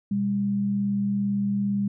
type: tone pair together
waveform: sine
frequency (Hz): 123.47 / 201.2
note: B2 / G3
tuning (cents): 0 / +45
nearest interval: minor sixth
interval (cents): 845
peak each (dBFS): -34 / -22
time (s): 0.11-1.88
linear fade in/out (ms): 5
effects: none